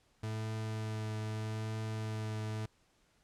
40% pulse tone with vibrato, 109.1 Hz, A2, 14 cents flat, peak -35 dBFS, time 0.23-2.66 s, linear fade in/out 5 ms, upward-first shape triangle, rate 0.8 Hz, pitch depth 15 cents each way, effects pink hiss -71 dBFS RMS until 3.23 s + low-pass 9000 Hz 12 dB/octave

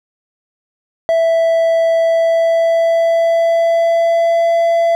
triangle tone with pitch glide, 660 to 672.7 Hz, E5 to E5, +2 to +35 cents, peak -8 dBFS, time 1.09-4.95 s, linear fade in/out 0 ms, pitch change +33 cents, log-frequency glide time 2-4.52 s, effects none

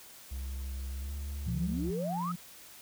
triangle tone with pitch glide, 66.3 to 71.06 Hz, C2 to C#2, +23 to +44 cents, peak -33 dBFS, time 0.31-1.91 s, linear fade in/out 10 ms, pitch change +121 cents, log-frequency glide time 0.94-1.12 s
sine exponential sweep, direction up, 103.83 to 1318.5 Hz, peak -33 dBFS, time 1.46-2.32 s, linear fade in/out 5 ms
sine tone, 174.61 Hz, F3, in tune, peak -33 dBFS, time 1.47-2.36 s, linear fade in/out 10 ms
effects tanh soft clip ceiling -22 dBFS + white hiss -52 dBFS RMS until 2.81 s

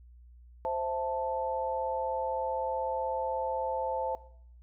sine chord, A minor, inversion first, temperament equal, 523.3 / 659.3 / 880 Hz, C5 / E5 / A5, 0 / 0 / 0 cents, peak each -33 / -36 / -32 dBFS, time 0.65-4.15 s, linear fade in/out 0 ms, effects noise-tail reverb RT60 0.6 s tail -18 dB re dry + added 60 Hz sine -51 dBFS peak until 4.62 s

